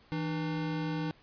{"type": "tone pair together", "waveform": "square", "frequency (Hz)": [162.48, 301.8], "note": ["E3", "D4"], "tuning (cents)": [-25, 47], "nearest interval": "major seventh", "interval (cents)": 1072, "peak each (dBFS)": [-34, -36], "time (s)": [0.12, 1.11], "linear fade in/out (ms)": 0, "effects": ["pink hiss -61 dBFS RMS until 1.22 s", "resampled to 11025 Hz"]}